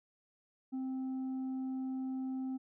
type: tone with tanh clipping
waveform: triangle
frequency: 261.6 Hz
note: C4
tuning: in tune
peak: -36 dBFS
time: 0.72-2.58 s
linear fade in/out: 20 ms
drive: 8 dB
effects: none